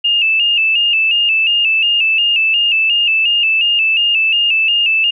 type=tone with vibrato; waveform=sine; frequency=2730 Hz; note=F7; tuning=40 cents flat; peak=-10 dBFS; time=0.04-5.11 s; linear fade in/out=10 ms; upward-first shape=square; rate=2.8 Hz; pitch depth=62 cents each way; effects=none